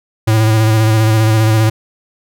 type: tone with vibrato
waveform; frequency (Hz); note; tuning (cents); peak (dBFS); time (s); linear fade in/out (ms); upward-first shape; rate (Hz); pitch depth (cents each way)
square; 110; A2; 0; -9; 0.27-1.7; 10; square; 15; 24
effects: none